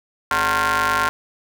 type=ring-modulated tone; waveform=sawtooth; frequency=160.7 Hz; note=E3; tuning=44 cents flat; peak=-10 dBFS; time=0.31-1.09 s; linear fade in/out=0 ms; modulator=1230 Hz; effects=none